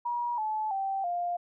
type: tone with pitch steps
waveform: sine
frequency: 958 / 863.4 / 778.1 / 701.3 Hz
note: A#5 / A5 / G5 / F5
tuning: +47 / -33 / -13 / +7 cents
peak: -28 dBFS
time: 0.05-1.37 s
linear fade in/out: 10 ms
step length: 330 ms
effects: none

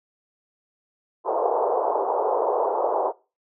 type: band-pass noise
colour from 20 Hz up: pink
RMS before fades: -23 dBFS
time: 1.24-3.13 s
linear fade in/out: 50 ms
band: 410 to 1000 Hz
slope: 48 dB/octave
effects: noise-tail reverb RT60 0.3 s tail -21 dB re dry

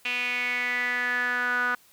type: tone with band-pass filter sweep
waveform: sawtooth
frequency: 246.4 Hz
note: B3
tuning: 4 cents flat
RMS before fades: -27 dBFS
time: 0.05-1.75 s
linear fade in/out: 5 ms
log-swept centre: 2600 to 1400 Hz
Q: 7.3
effects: white hiss -58 dBFS RMS until 1.92 s

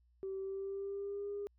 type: tone with pitch glide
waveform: sine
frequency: 385.5 to 406.1 Hz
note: G4 to G#4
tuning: -29 to -39 cents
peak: -37 dBFS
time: 0.23-1.47 s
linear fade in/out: 0 ms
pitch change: +90 cents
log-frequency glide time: 0.39-1.3 s
effects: tanh soft clip ceiling -33 dBFS + added 60 Hz sine -67 dBFS peak until 1.58 s

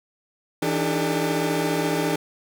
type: tone cluster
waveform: 30% pulse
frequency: 163.9 / 292.8 / 307.3 / 401.7 / 446.7 Hz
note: E3 / D4 / D#4 / G4 / A4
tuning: -10 / -5 / -21 / +42 / +26 cents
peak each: -25 / -24 / -29 / -25 / -26 dBFS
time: 0.62-2.16 s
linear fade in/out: 5 ms
effects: none

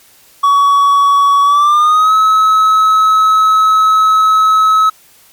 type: tone with pitch glide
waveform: triangle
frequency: 1128 to 1288.3 Hz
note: C#6 to E6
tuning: +30 to -40 cents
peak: -4 dBFS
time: 0.43-4.9 s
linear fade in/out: 10 ms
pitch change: +230 cents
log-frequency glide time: 1.43-2.14 s
effects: white hiss -45 dBFS RMS until 5.32 s + MP3 96 kbps

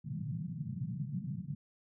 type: band-pass noise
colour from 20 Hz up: white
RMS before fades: -39 dBFS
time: 0.04-1.55 s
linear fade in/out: 10 ms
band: 110 to 190 Hz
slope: 48 dB/octave
effects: none

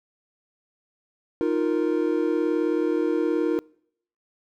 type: chord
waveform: triangle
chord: Eb suspended second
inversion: none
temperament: just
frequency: 311.1 / 350 / 466.7 Hz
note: Eb4 / F4 / Bb4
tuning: 0 / +4 / +2 cents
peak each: -23 / -23 / -24 dBFS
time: 1.41-3.59 s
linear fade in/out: 0 ms
effects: noise-tail reverb RT60 0.7 s tail -26 dB re dry

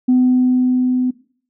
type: tone with level ramp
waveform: sine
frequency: 252.6 Hz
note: B3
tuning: 39 cents sharp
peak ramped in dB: -8 to -14 dBFS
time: 0.08-1.11 s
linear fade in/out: 10 ms
effects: noise-tail reverb RT60 0.5 s tail -19 dB re dry + tanh soft clip ceiling -6 dBFS

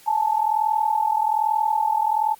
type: tone pair together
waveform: sine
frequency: 849.8 / 891 Hz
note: G#5 / A5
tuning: +40 / +22 cents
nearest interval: minor second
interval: 82 cents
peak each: -21 / -21 dBFS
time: 0.06-2.35 s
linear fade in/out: 20 ms
effects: white hiss -50 dBFS RMS until 2.39 s + Opus 48 kbps

